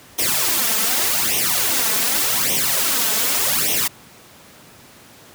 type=noise with flanger; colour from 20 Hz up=white; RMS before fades=-19 dBFS; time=0.18-3.88 s; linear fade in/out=10 ms; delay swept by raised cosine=0.33 to 4.63 ms; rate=0.85 Hz; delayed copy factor=+0.8; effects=pink hiss -45 dBFS RMS until 5.34 s + high-pass 100 Hz 12 dB/octave